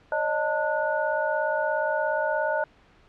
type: tone cluster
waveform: sine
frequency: 558 / 615 / 893 / 1462 Hz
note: C#5 / D#5 / A5 / F#6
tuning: +11 / -20 / +25 / -21 cents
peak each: -31 / -26 / -29 / -29 dBFS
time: 0.12-2.64 s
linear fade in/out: 2 ms
effects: pink hiss -57 dBFS RMS until 3.08 s + low-pass 3000 Hz 12 dB/octave